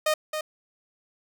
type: tone with echo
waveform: sawtooth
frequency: 617 Hz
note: D#5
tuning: 15 cents flat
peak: -17 dBFS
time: 0.06-0.14 s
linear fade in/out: 5 ms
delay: 270 ms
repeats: 1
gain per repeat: -7 dB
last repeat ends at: 0.41 s
effects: none